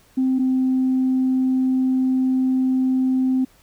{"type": "tone pair in turn", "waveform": "sine", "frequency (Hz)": [260.6, 259.4], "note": ["C4", "C4"], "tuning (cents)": [-7, -15], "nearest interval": "unison", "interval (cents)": 8, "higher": "first", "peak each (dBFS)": -15, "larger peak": "neither", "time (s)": [[0.17, 0.39], [0.39, 3.45]], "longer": "second", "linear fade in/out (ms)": 10, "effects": ["tanh soft clip ceiling -12 dBFS", "pink hiss -55 dBFS RMS until 3.62 s"]}